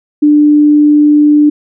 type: tone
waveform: sine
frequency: 296.8 Hz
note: D4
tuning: 18 cents sharp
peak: -3 dBFS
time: 0.22-1.5 s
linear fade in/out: 10 ms
effects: none